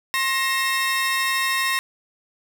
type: tone cluster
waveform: 30% pulse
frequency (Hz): 1067 / 1871 / 2661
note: C6 / A#6 / E7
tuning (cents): +34 / +6 / +16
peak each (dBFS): -22 / -20 / -25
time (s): 0.14-1.79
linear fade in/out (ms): 0
effects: none